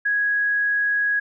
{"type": "tone", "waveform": "sine", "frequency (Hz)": 1661, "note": "G#6", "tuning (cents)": 0, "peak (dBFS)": -18, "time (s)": [0.05, 1.2], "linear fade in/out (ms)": 10, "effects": []}